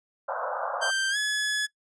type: band-pass noise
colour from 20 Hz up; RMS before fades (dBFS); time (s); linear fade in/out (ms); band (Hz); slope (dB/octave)
pink; -31; 0.28-0.91; 10; 510 to 1500; 96
type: tone with pitch glide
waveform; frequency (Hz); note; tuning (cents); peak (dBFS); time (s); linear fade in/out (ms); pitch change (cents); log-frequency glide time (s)
sawtooth; 1568 to 1700.1; G6 to G#6; 0 to +40; -21; 0.81-1.67; 20; +140; 1.1-1.17
effects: noise-tail reverb RT60 0.1 s tail -21 dB re dry + resampled to 22050 Hz